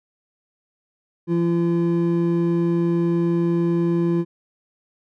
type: tone pair together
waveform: triangle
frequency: 170 / 340.8 Hz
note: F3 / F4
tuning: -46 / -42 cents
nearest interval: octave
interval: 1204 cents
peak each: -18 dBFS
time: 1.27-4.25 s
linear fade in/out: 50 ms
effects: none